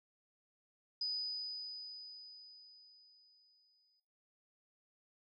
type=tone with exponential decay; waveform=sine; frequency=4978 Hz; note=D#8; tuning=in tune; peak=-34 dBFS; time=1.01-4 s; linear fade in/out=5 ms; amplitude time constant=650 ms; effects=noise-tail reverb RT60 0.8 s tail -23 dB re dry